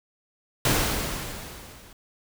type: noise with level ramp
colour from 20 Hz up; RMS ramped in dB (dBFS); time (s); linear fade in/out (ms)
pink; -20 to -50; 0.65-1.93; 2
effects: none